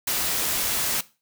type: noise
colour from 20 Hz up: white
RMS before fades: -25 dBFS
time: 0.07-1.01 s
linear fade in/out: 5 ms
effects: noise-tail reverb RT60 0.3 s tail -18 dB re dry